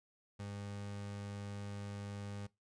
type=tone; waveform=30% pulse; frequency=101.3 Hz; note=G#2; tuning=43 cents flat; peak=-40 dBFS; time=0.39-2.47 s; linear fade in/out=10 ms; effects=noise-tail reverb RT60 0.2 s tail -21 dB re dry + resampled to 22050 Hz